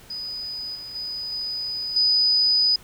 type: tone with level steps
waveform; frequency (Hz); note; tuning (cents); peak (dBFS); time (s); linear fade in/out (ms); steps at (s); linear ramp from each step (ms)
sine; 4978; D#8; 0; -29 / -34 / -28 / -26 / -16; 0.1-2.76; 5; 0.75 / 0.95 / 1.32 / 1.96; 5
effects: pink hiss -49 dBFS RMS until 2.83 s